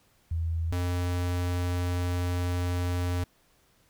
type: tone pair in turn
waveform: sine / square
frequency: 82.3 / 88.78 Hz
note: E2 / F2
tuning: -2 / +29 cents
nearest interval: minor second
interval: 131 cents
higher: second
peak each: -26 / -27 dBFS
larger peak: first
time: 0.31-0.72 / 0.72-3.24 s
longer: second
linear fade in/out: 5 ms
effects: pink hiss -65 dBFS RMS until 3.89 s